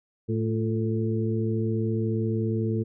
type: harmonic tone with a mistuned harmonic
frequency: 110.7 Hz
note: A2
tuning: 11 cents sharp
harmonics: 1 / 2 / 3 / 4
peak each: -26 / -29 / -31 / -32 dBFS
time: 0.28-2.84 s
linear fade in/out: 20 ms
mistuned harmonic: 3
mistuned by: +57 cents
effects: none